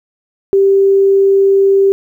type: tone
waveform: sine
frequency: 392 Hz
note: G4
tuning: in tune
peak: -6 dBFS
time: 0.53-1.92 s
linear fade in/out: 0 ms
effects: 8-bit